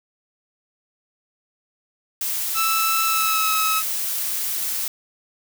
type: noise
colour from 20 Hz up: blue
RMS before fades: -25 dBFS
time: 2.21-4.88 s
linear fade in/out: 2 ms
type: tone with pitch glide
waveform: sawtooth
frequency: 1318.5 to 1287.6 Hz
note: E6 to E6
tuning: 0 to -41 cents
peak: -16 dBFS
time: 2.54-3.83 s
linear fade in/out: 50 ms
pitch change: -41 cents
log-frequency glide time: 3.07-3.5 s
effects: none

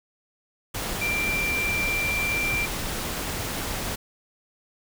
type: tone in noise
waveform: sine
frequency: 2361 Hz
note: D7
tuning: 9 cents sharp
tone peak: -24 dBFS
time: 1.01-2.66 s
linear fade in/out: 10 ms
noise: pink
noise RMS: -30 dBFS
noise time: 0.74-3.96 s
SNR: +3 dB
effects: none

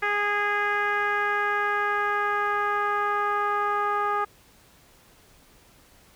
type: tone with low-pass filter sweep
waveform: 10% pulse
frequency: 411.7 Hz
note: G#4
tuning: 15 cents flat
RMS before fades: -25 dBFS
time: 0.02-4.25 s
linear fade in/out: 10 ms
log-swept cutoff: 1900 to 1200 Hz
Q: 2.5
effects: pink hiss -56 dBFS RMS until 6.15 s

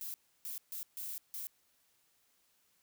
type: noise bursts at uneven times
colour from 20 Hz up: violet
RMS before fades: -42 dBFS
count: 5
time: 0.01-0.14 / 0.45-0.58 / 0.72-0.83 / 0.97-1.18 / 1.34-1.47 s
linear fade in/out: 0 ms
effects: white hiss -73 dBFS RMS until 2.82 s

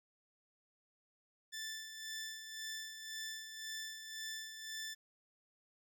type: tone with tremolo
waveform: 15% pulse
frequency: 1761 Hz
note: A6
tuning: 1 cent sharp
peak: -35 dBFS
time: 1.52-4.95 s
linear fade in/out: 20 ms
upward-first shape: sine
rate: 1.9 Hz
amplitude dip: 55%
effects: none

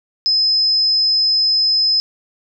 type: tone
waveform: sine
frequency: 5100 Hz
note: D#8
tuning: 42 cents sharp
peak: -12 dBFS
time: 0.26-2 s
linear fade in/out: 0 ms
effects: none

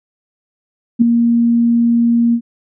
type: tone with ADSR envelope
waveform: sine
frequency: 234.6 Hz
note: A#3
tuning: 11 cents sharp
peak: -3 dBFS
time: 0.99-2.41 s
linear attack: 27 ms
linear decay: 6 ms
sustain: -6 dB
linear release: 74 ms
effects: none

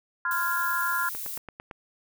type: chord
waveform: sine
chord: F minor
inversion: second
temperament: equal with one note detuned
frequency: 1028.5 / 1396.9 / 1661.2 Hz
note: C6 / F6 / Ab6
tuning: -30 / 0 / 0 cents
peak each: -30 / -27 / -31 dBFS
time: 0.25-1.09 s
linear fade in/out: 2 ms
type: noise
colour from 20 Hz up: violet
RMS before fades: -35 dBFS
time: 0.31-1.38 s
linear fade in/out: 2 ms
type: click train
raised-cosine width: 0.5 ms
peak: -24 dBFS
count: 6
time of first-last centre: 1.15-1.712 s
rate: 8.9 Hz
effects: none

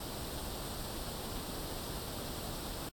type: noise with comb filter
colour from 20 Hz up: pink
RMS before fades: -41 dBFS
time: 0-2.89 s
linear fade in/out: 5 ms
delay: 0.23 ms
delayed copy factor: +0.55
effects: AAC 64 kbps

